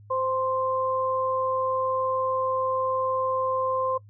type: tone pair together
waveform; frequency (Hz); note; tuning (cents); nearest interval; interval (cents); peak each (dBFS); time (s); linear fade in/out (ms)
sine; 519.9 / 1046.5; C5 / C6; -11 / 0; octave; 1211; -26; 0.1-3.98; 10
effects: noise-tail reverb RT60 0.1 s tail -21 dB re dry + added 103 Hz sine -47 dBFS peak until 4.09 s